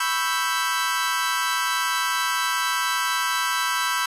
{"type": "chord", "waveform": "sawtooth", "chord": "C# half-diminished seventh", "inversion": "third", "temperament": "equal", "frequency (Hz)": [987.8, 1108.7, 1318.5, 1568], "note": ["B5", "C#6", "E6", "G6"], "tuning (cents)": [0, 0, 0, 0], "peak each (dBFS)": [-23, -27, -23, -23], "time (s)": [0, 4.06], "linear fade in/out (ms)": 5, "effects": ["resampled to 32000 Hz"]}